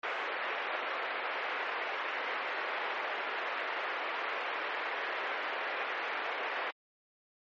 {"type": "band-pass noise", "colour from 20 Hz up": "white", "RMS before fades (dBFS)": -36, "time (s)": [0.03, 6.71], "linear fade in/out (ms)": 5, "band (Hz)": [410, 2300], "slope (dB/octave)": 24, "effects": ["MP3 32 kbps"]}